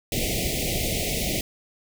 pink band-stop noise, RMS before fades -26 dBFS, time 0.12-1.41 s, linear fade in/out 2 ms, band 750 to 2000 Hz, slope 96 dB/octave, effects none

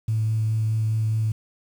sine tone with vibrato, 110 Hz, A2, in tune, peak -19 dBFS, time 0.08-1.32 s, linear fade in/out 5 ms, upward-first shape sine, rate 4.8 Hz, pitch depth 10 cents each way, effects tanh soft clip ceiling -15 dBFS + 8-bit

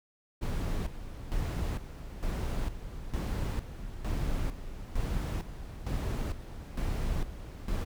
brown noise with tremolo, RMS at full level -31 dBFS, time 0.41-7.85 s, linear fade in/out 20 ms, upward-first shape square, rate 1.1 Hz, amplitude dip 70%, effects none

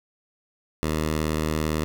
10% pulse tone, 77.78 Hz, D#2, in tune, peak -15 dBFS, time 0.83-1.84 s, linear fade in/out 0 ms, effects none

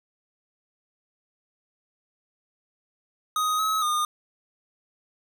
square tone with pitch steps, 1251 / 1282 / 1220 Hz, D#6 / E6 / D#6, +9 / -49 / -34 cents, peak -23 dBFS, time 3.36-4.05 s, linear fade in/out 2 ms, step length 230 ms, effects none

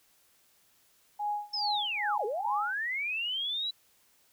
sine tone with tremolo, 830.6 Hz, G#5, in tune, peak -28 dBFS, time 1.19-2.74 s, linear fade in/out 10 ms, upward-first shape sine, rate 2.4 Hz, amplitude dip 95%
sine linear two-way sweep, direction down then up, 5330 to 392 to 3979 Hz, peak -30 dBFS, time 1.53-3.71 s, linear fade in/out 10 ms, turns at 2.25 s
effects white hiss -66 dBFS RMS until 4.32 s

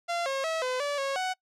sawtooth tone with pitch steps, 688 / 541 / 647 / 508 / 576 / 548 / 744 Hz, F5 / C#5 / E5 / B4 / D5 / C#5 / F#5, -26 / -42 / -32 / +49 / -34 / -20 / +9 cents, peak -24 dBFS, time 0.08-1.34 s, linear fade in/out 20 ms, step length 180 ms, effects noise-tail reverb RT60 0.1 s tail -24 dB re dry + low-pass 7000 Hz 12 dB/octave

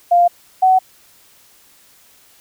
sine tone pair in turn, 698.5 / 750.2 Hz, F5 / F#5, 0 / +24 cents, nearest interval minor second, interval 124 cents, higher second, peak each -8 dBFS, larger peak neither, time 0.11-0.28 / 0.62-0.79 s, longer neither, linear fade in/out 10 ms, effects white hiss -50 dBFS RMS until 2.4 s

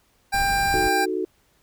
25% pulse tone, 794 Hz, G5, 22 cents sharp, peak -16 dBFS, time 0.32-1.06 s, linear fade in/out 20 ms
brown noise, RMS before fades -31 dBFS, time 0.34-0.89 s, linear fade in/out 2 ms
sine chord, D# diminished, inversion none, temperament equal with one note detuned, 312 / 370 / 440 Hz, D#4 / F#4 / A4, +5 / 0 / 0 cents, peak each -29 / -25 / -29 dBFS, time 0.74-1.25 s, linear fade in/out 0 ms
effects pink hiss -63 dBFS RMS until 1.62 s

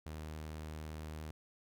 sawtooth tone, 77.6 Hz, D#2, 4 cents flat, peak -39 dBFS, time 0.06-1.31 s, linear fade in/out 0 ms, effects none

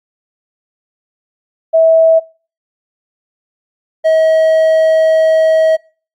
sine / triangle tone pair in turn, 650 / 638.8 Hz, E5 / D#5, -24 / +45 cents, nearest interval unison, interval 31 cents, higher first, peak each -5 dBFS, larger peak neither, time 1.73-2.2 / 4.04-5.77 s, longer second, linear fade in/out 20 ms, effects noise-tail reverb RT60 0.4 s tail -25 dB re dry + Opus 48 kbps

